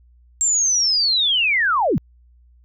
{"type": "linear sweep", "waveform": "sine", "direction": "down", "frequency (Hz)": [7500, 107.7], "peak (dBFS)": -15, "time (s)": [0.41, 1.98], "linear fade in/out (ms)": 0, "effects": ["added 60 Hz sine -49 dBFS peak until 2.64 s"]}